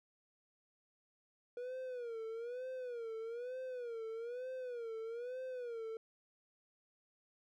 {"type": "tone with vibrato", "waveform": "triangle", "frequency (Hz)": 480, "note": "B4", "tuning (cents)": -49, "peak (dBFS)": -39, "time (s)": [1.57, 5.97], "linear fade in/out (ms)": 2, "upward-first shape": "sine", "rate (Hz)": 1.1, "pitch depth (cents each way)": 130, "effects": []}